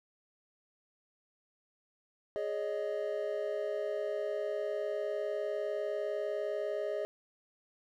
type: chord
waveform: triangle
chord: Ab suspended fourth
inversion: none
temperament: equal with one note detuned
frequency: 415.3 / 562.4 / 622.3 Hz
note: Ab4 / Db5 / Eb5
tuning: 0 / +25 / 0 cents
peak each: -35 / -37 / -34 dBFS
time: 2.36-7.05 s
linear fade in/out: 0 ms
effects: none